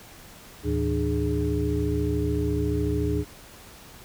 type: tone cluster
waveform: sine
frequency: 75.7 / 109.6 / 162.3 / 299.2 / 415.9 Hz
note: D#2 / A2 / E3 / D4 / G#4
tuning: -47 / -6 / -27 / +32 / +2 cents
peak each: -27 / -30 / -32 / -28 / -29 dBFS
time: 0.63-3.25 s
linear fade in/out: 50 ms
effects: pink hiss -47 dBFS RMS until 4.04 s